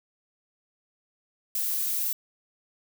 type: noise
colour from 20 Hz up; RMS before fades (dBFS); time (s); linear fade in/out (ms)
violet; -28; 1.55-2.13; 2
effects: none